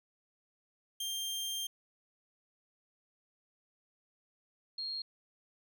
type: tone pair in turn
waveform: sawtooth / sine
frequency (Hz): 3183 / 4249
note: G7 / C8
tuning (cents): +26 / +26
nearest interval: perfect fourth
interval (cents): 500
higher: second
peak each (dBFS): -32 / -36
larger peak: first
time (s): 1-1.67 / 4.78-5.02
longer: first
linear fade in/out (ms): 5
effects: none